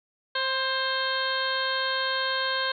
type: harmonic tone with a mistuned harmonic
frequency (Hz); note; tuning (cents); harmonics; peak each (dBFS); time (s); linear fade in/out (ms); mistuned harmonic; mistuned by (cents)
529; C5; +19; 1 / 2 / 3 / 4 / 5 / 6 / 7 / 8; -33 / -31 / -29 / -40 / -41 / -34 / -35 / -33; 0.35-2.72; 5; 2; -23
effects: none